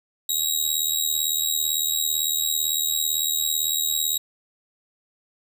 15% pulse tone with amplitude modulation, 3824 Hz, A#7, 43 cents sharp, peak -11 dBFS, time 0.29-4.18 s, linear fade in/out 5 ms, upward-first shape sine, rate 77.9 Hz, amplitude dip 75%, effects none

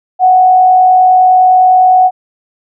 sine tone with frequency modulation, 740 Hz, F#5, in tune, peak -3 dBFS, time 0.19-2.11 s, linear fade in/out 50 ms, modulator 49.7 Hz, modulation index 0.23, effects none

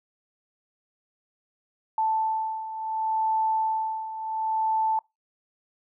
sine beating tone pair, 880 / 880.7 Hz, A5 / A5, 0 / +1 cents, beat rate 0.7 Hz, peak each -30 / -25 dBFS, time 1.98-4.99 s, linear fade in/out 2 ms, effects noise-tail reverb RT60 0.2 s tail -24 dB re dry

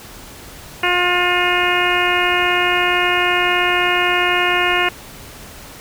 harmonic tone, 356.3 Hz, F4, 35 cents sharp, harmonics 1 / 2 / 3 / 4 / 5 / 6 / 7 / 8, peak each -22 / -22 / -22 / -22 / -22 / -22 / -22 / -22 dBFS, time 0.83-4.89 s, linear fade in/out 5 ms, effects pink hiss -37 dBFS RMS until 5.8 s

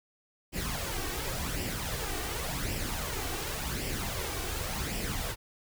pink noise with flanger, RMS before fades -34 dBFS, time 0.52-5.36 s, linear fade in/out 50 ms, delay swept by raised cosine 0.38 to 2.68 ms, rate 0.9 Hz, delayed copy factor +0.55, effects none

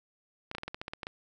clicks, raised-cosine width 0.3 ms, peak -21 dBFS, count 11, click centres 0.514 / 0.55 / 0.583 / 0.634 / 0.68 / 0.745 / 0.815 / 0.881 / 0.935 / 1.032 / 1.069 s, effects none

